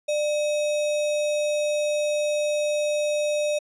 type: tone with sample-and-hold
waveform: sine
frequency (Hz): 596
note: D5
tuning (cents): +25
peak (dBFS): -21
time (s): 0.08-3.59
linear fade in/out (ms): 10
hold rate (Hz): 3150
effects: resampled to 22050 Hz